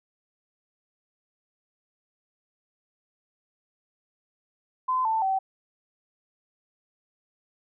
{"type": "tone with pitch steps", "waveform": "sine", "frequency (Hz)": [1025, 887.2, 767.9], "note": ["C6", "A5", "G5"], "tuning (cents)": [-36, 14, -36], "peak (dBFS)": -22, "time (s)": [4.88, 5.39], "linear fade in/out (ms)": 10, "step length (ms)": 170, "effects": []}